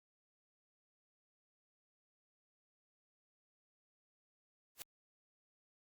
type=noise with exponential growth; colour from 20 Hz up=white; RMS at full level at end=-41 dBFS; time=4.75-4.82 s; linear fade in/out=0 ms; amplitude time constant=15 ms; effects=Opus 48 kbps